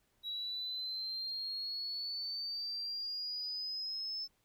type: exponential sweep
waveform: triangle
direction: up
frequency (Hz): 3873 to 5274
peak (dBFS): -34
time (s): 0.23-4.28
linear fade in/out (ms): 50
effects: tanh soft clip ceiling -35 dBFS + pink hiss -75 dBFS RMS until 4.44 s